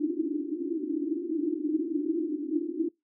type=band-pass noise; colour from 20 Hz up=pink; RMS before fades=-30 dBFS; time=0-2.89 s; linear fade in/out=10 ms; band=290 to 340 Hz; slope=96 dB/octave; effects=noise-tail reverb RT60 0.2 s tail -25 dB re dry